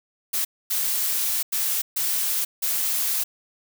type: noise bursts at uneven times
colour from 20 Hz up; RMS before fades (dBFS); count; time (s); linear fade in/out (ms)
blue; -24; 5; 0.33-0.45 / 0.7-1.43 / 1.52-1.82 / 1.96-2.45 / 2.62-3.24; 10
effects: none